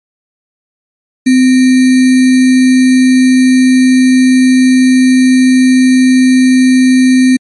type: tone with sample-and-hold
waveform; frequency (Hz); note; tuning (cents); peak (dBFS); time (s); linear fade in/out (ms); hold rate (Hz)
sine; 256.7; C4; -33; -3; 1.26-7.37; 10; 2100
effects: MP3 48 kbps